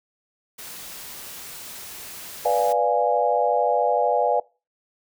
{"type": "noise", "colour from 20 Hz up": "white", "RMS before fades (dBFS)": -38, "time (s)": [0.58, 2.73], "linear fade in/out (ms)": 10}
{"type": "chord", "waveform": "sine", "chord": "B diminished seventh", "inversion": "none", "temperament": "equal", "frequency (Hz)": [493.9, 587.3, 698.5, 830.6], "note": ["B4", "D5", "F5", "Ab5"], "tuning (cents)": [0, 0, 0, 0], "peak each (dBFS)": -23, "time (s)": [2.45, 4.4], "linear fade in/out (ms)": 5}
{"effects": ["noise-tail reverb RT60 0.3 s tail -23 dB re dry"]}